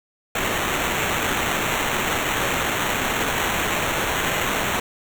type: noise with sample-and-hold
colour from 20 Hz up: violet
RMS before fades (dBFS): -23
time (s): 0.35-4.8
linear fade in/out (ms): 5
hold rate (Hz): 4900
effects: none